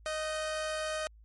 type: tone pair together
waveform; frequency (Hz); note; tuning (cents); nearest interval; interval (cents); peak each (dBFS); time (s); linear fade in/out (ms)
sawtooth; 622.4 / 1529; D#5 / G6; 0 / -44; octave + major third; 1556; -29 / -38; 0.06-1.07; 0
effects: added 54 Hz sine -53 dBFS peak until 1.24 s + MP3 48 kbps